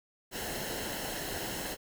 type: noise with comb filter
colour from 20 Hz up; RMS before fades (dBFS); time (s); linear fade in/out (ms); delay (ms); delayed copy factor
pink; -37; 0.31-1.77; 50; 0.84; -0.6
effects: none